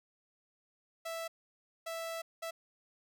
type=tone bursts at uneven times; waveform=sawtooth; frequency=659.3 Hz; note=E5; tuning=in tune; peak=-34 dBFS; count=3; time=1.05-1.28 / 1.86-2.22 / 2.42-2.51 s; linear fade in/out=10 ms; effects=none